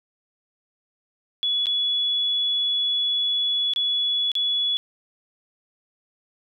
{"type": "tone with dropouts", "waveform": "sine", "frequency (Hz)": 3399, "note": "G#7", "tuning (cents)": 39, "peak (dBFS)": -20, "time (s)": [1.43, 4.77], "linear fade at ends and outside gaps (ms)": 0, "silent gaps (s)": [[1.658, 1.668], [3.736, 3.761], [4.317, 4.353]], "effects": []}